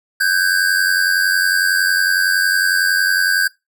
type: tone pair together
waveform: square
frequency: 1529 / 1619.9 Hz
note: G6 / G#6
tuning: -44 / -44 cents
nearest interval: minor second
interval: 100 cents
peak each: -17 dBFS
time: 0.2-3.48 s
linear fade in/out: 10 ms
effects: noise-tail reverb RT60 0.2 s tail -21 dB re dry